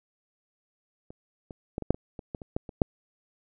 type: clicks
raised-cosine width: 2 ms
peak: -30 / -27 / -17 / -21 / -6 / -25 / -25 / -20 / -27 / -14 / -26 / -6 dBFS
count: 12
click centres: 1.105 / 1.508 / 1.781 / 1.823 / 1.906 / 1.945 / 2.192 / 2.348 / 2.418 / 2.565 / 2.692 / 2.818 s
effects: none